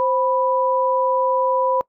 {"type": "tone pair together", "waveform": "sine", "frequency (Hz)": [523.3, 987.8], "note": ["C5", "B5"], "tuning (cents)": [0, 0], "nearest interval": "major seventh", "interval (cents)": 1100, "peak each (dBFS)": -19, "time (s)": [0, 1.81], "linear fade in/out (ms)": 0, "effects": ["noise-tail reverb RT60 0.1 s tail -22 dB re dry"]}